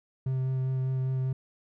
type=tone with vibrato; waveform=triangle; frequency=130.81 Hz; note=C3; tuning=in tune; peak=-24 dBFS; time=0.26-1.33 s; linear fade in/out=5 ms; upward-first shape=sine; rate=5 Hz; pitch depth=11 cents each way; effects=none